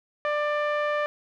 sawtooth tone with low-pass filter, 593 Hz, D5, 17 cents sharp, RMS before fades -26 dBFS, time 0.25-1.06 s, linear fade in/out 0 ms, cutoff 1900 Hz, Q 1.5, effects none

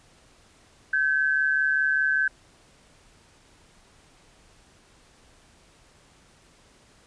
sine tone pair together, 1545 / 1690 Hz, G6 / G#6, -26 / +30 cents, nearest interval major second, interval 156 cents, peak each -21 / -27 dBFS, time 0.93-2.28 s, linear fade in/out 5 ms, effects pink hiss -57 dBFS RMS until 7.06 s + resampled to 22050 Hz

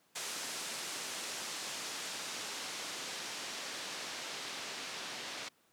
white noise with low-pass filter sweep, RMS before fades -42 dBFS, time 0.15-5.49 s, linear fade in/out 10 ms, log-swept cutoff 8000 to 4500 Hz, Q 0.83, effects pink hiss -70 dBFS RMS until 5.72 s + high-pass 200 Hz 12 dB/octave

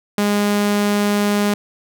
sawtooth tone, 205.5 Hz, G#3, 18 cents flat, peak -11 dBFS, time 0.18-1.54 s, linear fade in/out 2 ms, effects none

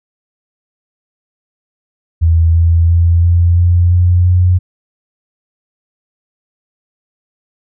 sine tone with pitch steps, 82.41 / 83.66 / 84.92 / 86.21 / 87.51 / 88.84 / 90.18 Hz, E2 / E2 / F2 / F2 / F2 / F2 / F#2, 0 / +26 / -48 / -22 / +4 / +30 / -44 cents, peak -6 dBFS, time 2.21-4.59 s, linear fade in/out 20 ms, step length 340 ms, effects none

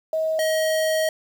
sine / square tone pair in turn, 636 / 632.4 Hz, D#5 / D#5, +38 / +28 cents, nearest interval unison, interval 10 cents, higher first, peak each -20 dBFS, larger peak neither, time 0.13-0.39 / 0.39-1.09 s, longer second, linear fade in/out 2 ms, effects 8-bit

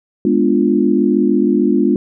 sine chord, G# diminished seventh, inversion none, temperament equal, 207.7 / 246.9 / 293.7 / 349.2 Hz, G#3 / B3 / D4 / F4, 0 / 0 / 0 / 0 cents, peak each -16 dBFS, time 0.25-1.96 s, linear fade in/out 2 ms, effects none

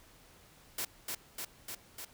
white noise with echo, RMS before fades -36 dBFS, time 0.78-0.85 s, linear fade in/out 5 ms, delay 300 ms, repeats 4, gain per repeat -2 dB, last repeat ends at 2.05 s, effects pink hiss -60 dBFS RMS until 2.13 s

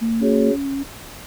sine tone, 227.6 Hz, A#3, 41 cents flat, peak -17 dBFS, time 0.01-0.52 s, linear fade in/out 20 ms
sine tone with vibrato, 277 Hz, C#4, 1 cent flat, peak -21 dBFS, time 0.2-0.84 s, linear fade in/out 20 ms, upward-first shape sine, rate 3.4 Hz, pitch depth 18 cents each way
sine chord, F# suspended second, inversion none, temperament just, 370 / 416.2 / 555 Hz, F#4 / G#4 / C#5, 0 / +4 / +2 cents, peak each -23 / -19 / -22 dBFS, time 0.21-0.57 s, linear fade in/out 50 ms
effects pink hiss -38 dBFS RMS until 1.26 s

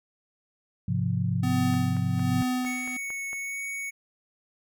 sine chord, F minor, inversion first, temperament equal, 103.83 / 130.81 / 174.61 Hz, Ab2 / C3 / F3, 0 / 0 / 0 cents, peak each -28 dBFS, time 0.88-2.43 s, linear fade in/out 5 ms
square tone with tremolo, 252.2 Hz, B3, 36 cents sharp, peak -25 dBFS, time 1.43-2.97 s, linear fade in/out 5 ms, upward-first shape sine, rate 1.2 Hz, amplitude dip 75%
click train, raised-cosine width 0.5 ms, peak -28 dBFS, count 8, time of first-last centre 1.74-3.331 s, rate 4.4 Hz
square tone with vibrato, 2220 Hz, C#7, 2 cents sharp, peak -32 dBFS, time 2.65-3.91 s, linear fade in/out 20 ms, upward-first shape sine, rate 1.2 Hz, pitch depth 9 cents each way
effects none

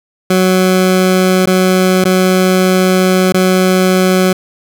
20% pulse tone with dropouts, 185.5 Hz, F#3, 5 cents sharp, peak -3 dBFS, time 0.3-4.33 s, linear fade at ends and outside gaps 5 ms, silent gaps 1.458-1.471 / 2.042-2.052 / 3.324-3.342 s, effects none

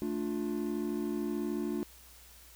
triangle chord, D minor, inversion second, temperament just, 220.2 / 293.7 / 352.4 Hz, A3 / D4 / F4, +2 / 0 / +16 cents, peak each -34 dBFS, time 0.02-1.83 s, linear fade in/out 0 ms, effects added 60 Hz sine -58 dBFS peak until 2.55 s + white hiss -56 dBFS RMS until 2.55 s

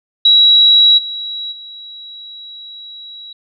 sine tone with level steps, 3883 Hz, B7, 30 cents flat, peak -5 / -21 / -30 dBFS, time 0.25-3.33 s, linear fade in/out 5 ms, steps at 0.97 / 1.51 s, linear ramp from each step 20 ms, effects none

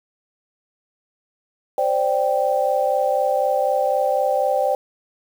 sine chord, C suspended second, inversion none, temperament equal, 523.3 / 587.3 / 784 Hz, C5 / D5 / G5, 0 / 0 / 0 cents, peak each -21 dBFS, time 1.78-4.75 s, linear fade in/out 2 ms, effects 7-bit

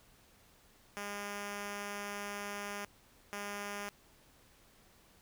5% pulse tone pair in turn, 203.6 / 203.6 Hz, G#3 / G#3, -34 / -34 cents, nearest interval unison, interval 0 cents, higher neither, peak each -28 dBFS, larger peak neither, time 0.97-2.85 / 3.33-3.89 s, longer first, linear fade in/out 0 ms, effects pink hiss -64 dBFS RMS until 5.21 s

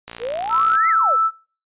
click train, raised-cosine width 0.2 ms, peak -15 dBFS, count 40, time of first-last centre 0.08-0.752 s, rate 58 Hz
sine exponential two-way sweep, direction up then down, 440 to 2129 to 440 Hz, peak -22 dBFS, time 0.19-1.17 s, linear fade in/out 50 ms, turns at 0.89 s
sine tone, 1318.5 Hz, E6, in tune, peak -14 dBFS, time 0.49-1.31 s, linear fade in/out 50 ms
effects noise-tail reverb RT60 0.4 s tail -23 dB re dry + resampled to 8000 Hz

